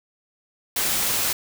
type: noise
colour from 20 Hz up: white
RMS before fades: -23 dBFS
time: 0.76-1.33 s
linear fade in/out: 5 ms
effects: none